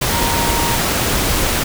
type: tone in noise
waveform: sine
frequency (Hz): 933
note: A#5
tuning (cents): +1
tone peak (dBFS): -21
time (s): 0.12-0.76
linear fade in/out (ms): 10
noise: pink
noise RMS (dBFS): -17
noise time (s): 0.01-1.64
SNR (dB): -7
effects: none